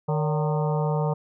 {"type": "harmonic tone with a mistuned harmonic", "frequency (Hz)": 152.9, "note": "D#3", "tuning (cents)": -30, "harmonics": [1, 3, 4, 5, 6, 7, 8], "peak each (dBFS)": [-23, -29, -32, -34, -33, -40, -40], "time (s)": [0.08, 1.14], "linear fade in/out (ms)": 10, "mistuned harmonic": 4, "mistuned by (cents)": -110, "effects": []}